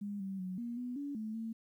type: tone with pitch steps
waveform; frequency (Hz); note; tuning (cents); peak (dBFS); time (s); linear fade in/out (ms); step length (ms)
sine; 203.7 / 193.1 / 184.5 / 237 / 246.9 / 284.6 / 217.5 / 225.2; G#3 / G3 / F#3 / A#3 / B3 / C#4 / A3 / A3; -33 / -26 / -5 / +29 / 0 / +46 / -20 / +40; -37; 0.01-1.53; 10; 190
effects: 12-bit